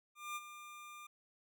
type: tone with ADSR envelope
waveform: 25% pulse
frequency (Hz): 1200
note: D6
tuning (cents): +37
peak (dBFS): -35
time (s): 0.15-1.07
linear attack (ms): 210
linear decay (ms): 36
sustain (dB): -11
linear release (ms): 8
effects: none